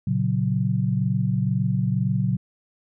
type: chord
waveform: sine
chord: F# major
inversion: first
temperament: equal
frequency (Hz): 116.54 / 138.59 / 185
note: A#2 / C#3 / F#3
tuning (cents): 0 / 0 / 0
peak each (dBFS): -24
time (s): 0.07-2.37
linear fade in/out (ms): 5
effects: none